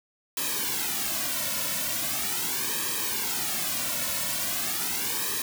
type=noise with flanger; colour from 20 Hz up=white; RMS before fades=-29 dBFS; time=0.37-5.42 s; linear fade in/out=2 ms; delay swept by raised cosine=1.4 to 2.5 ms; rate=0.4 Hz; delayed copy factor=-0.9; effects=none